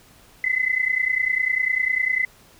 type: tone pair together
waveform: sine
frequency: 2016 / 2046 Hz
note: B6 / C7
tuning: +35 / -39 cents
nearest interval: unison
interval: 26 cents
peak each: -22 dBFS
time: 0.44-2.25 s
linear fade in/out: 2 ms
effects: pink hiss -52 dBFS RMS until 2.59 s